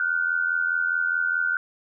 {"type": "tone pair together", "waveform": "sine", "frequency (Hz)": [1426, 1510.8], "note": ["F6", "F#6"], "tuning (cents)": [36, 36], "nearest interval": "minor second", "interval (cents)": 100, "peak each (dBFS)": -24, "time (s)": [0, 1.57], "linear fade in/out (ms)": 2, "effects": []}